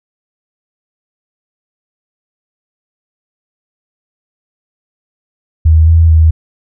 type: tone with pitch steps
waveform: sine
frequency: 79.6 / 82.1 / 79.9 Hz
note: D#2 / E2 / D#2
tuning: +40 / -6 / +47 cents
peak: -3 dBFS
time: 5.65-6.31 s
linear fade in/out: 10 ms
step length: 220 ms
effects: none